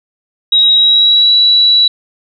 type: tone with pitch glide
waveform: sine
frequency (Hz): 3823 to 3926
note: A#7 to B7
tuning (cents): +43 to -11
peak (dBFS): -5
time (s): 0.52-1.88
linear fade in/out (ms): 5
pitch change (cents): +46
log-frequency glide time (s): 0.72-1.35
effects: none